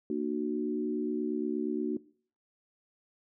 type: chord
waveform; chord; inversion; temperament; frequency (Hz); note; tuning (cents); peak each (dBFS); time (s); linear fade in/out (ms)
sine; Bb augmented; none; equal with one note detuned; 233.1 / 301.2 / 370; Bb3 / D4 / F#4; 0 / +44 / 0; -34 / -33 / -33; 0.1-1.97; 2
effects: noise-tail reverb RT60 0.5 s tail -21 dB re dry